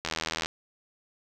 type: click train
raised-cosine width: 0.2 ms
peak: -12 dBFS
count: 34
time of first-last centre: 0.05-0.459 s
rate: 80.6 Hz
effects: none